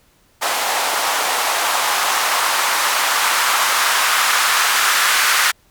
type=noise with band-pass filter sweep; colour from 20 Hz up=blue; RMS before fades=-17 dBFS; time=0.41-5.52 s; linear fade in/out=20 ms; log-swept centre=760 to 1400 Hz; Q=1.8; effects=pink hiss -56 dBFS RMS until 5.7 s